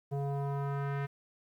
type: tone with low-pass filter sweep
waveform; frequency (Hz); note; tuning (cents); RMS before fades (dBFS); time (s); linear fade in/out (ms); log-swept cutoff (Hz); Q
square; 140.3; C#3; +21; -34; 0.11-1.07; 20; 610 to 1900; 1.9
effects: 11-bit